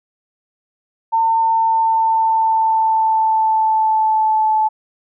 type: tone with pitch glide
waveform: sine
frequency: 903 to 868.2 Hz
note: A5 to A5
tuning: +45 to -23 cents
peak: -12 dBFS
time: 1.12-4.69 s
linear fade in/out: 20 ms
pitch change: -68 cents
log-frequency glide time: 1.33-4.57 s
effects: none